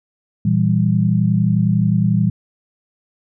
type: chord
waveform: sine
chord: E diminished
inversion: second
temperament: equal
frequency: 116.54 / 164.81 / 196 Hz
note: Bb2 / E3 / G3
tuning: 0 / 0 / 0 cents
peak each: -17 dBFS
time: 0.45-2.3 s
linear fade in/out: 5 ms
effects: none